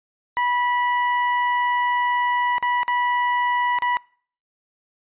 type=tone with dropouts; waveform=30% pulse; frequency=978 Hz; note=B5; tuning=17 cents flat; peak=-16 dBFS; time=0.37-3.97 s; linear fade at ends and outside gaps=0 ms; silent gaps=2.582-2.626 / 2.832-2.88 / 3.787-3.822 s; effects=noise-tail reverb RT60 0.5 s tail -24 dB re dry + resampled to 8000 Hz